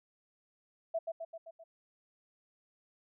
sine tone with echo, 659.3 Hz, E5, in tune, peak -30 dBFS, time 0.94-0.99 s, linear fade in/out 10 ms, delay 130 ms, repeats 5, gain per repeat -4 dB, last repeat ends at 1.64 s, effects none

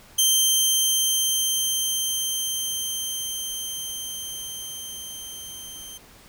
15% pulse tone with level ramp, 3136 Hz, G7, in tune, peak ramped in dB -9 to -30 dBFS, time 0.18-5.98 s, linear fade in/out 10 ms, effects pink hiss -50 dBFS RMS until 6.28 s

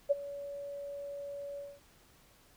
sine tone with ADSR envelope, 567 Hz, C#5, 39 cents sharp, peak -21 dBFS, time 0.09-1.8 s, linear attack 22 ms, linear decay 23 ms, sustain -18 dB, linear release 220 ms, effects pink hiss -63 dBFS RMS until 2.56 s

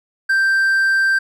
triangle tone, 1570 Hz, G6, 2 cents sharp, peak -11 dBFS, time 0.29-1.19 s, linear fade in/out 10 ms, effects none

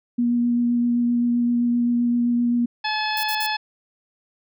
sine tone with vibrato, 239.6 Hz, A#3, 48 cents sharp, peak -17 dBFS, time 0.18-2.66 s, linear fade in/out 10 ms, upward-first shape sine, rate 7.7 Hz, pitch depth 11 cents each way
harmonic tone, 859 Hz, A5, 42 cents flat, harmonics 1 / 2 / 3 / 4 / 5 / 6, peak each -25 / -28 / -30 / -31 / -32 / -33 dBFS, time 2.84-3.57 s, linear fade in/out 10 ms
violet noise bursts, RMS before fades -30 dBFS, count 3, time 3.17-3.465 s, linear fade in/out 2 ms, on 63 ms, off 53 ms
effects none

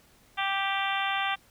harmonic tone, 392 Hz, G4, in tune, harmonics 2 / 3 / 4 / 5 / 6 / 7 / 8 / 9, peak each -31 / -33 / -34 / -35 / -36 / -36 / -37 / -38 dBFS, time 0.37-1.36 s, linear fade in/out 20 ms, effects pink hiss -60 dBFS RMS until 1.5 s

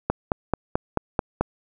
click train, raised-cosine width 1 ms, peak -6 dBFS, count 7, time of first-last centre 0.1-1.41 s, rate 4.58 Hz, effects none

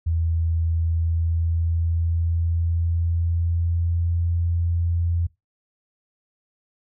sine tone with pitch glide, 82.41 to 85.17 Hz, E2 to F2, 0 to -43 cents, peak -19 dBFS, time 0.06-5.27 s, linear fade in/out 10 ms, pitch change +57 cents, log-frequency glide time 0.69-4.25 s, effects noise-tail reverb RT60 0.2 s tail -22 dB re dry

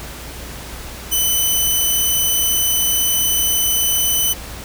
5% pulse tone, 3007 Hz, F#7, 27 cents sharp, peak -6 dBFS, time 1.11-4.34 s, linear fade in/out 20 ms, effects added 60 Hz sine -35 dBFS peak until 4.64 s + pink hiss -33 dBFS RMS until 4.64 s

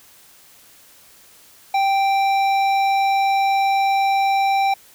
sine tone with hard clipping, 784 Hz, G5, in tune, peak -17 dBFS, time 1.74-4.74 s, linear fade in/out 5 ms, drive 11 dB, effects white hiss -49 dBFS RMS until 4.94 s

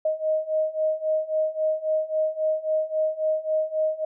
sine beating tone pair, 623 / 626.7 Hz, D#5 / D#5, +2 / +12 cents, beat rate 3.7 Hz, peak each -26 / -24 dBFS, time 0.05-4.05 s, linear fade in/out 5 ms, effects none

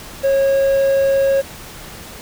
triangle tone with quantisation, 546 Hz, C#5, 26 cents flat, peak -10 dBFS, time 0.23-1.42 s, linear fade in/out 20 ms, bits 6, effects pink hiss -35 dBFS RMS until 2.21 s

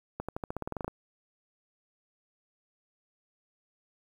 accelerating click train, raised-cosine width 1 ms, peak -20 dBFS, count 13, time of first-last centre 0.2-0.88 s, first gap 86 ms, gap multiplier 0.92, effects 9-bit

